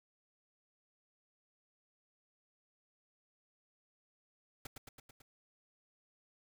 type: noise with echo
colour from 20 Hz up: pink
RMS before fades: -45 dBFS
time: 4.65-4.67 s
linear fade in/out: 5 ms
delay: 110 ms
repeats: 5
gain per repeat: -3 dB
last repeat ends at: 5.22 s
effects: none